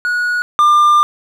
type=tone pair in turn; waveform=triangle; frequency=1457 / 1196.8 Hz; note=F#6 / D6; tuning=-27 / +32 cents; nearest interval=minor third; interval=341 cents; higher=first; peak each=-12 / -5 dBFS; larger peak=second; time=0.05-0.42 / 0.59-1.03 s; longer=second; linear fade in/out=0 ms; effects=none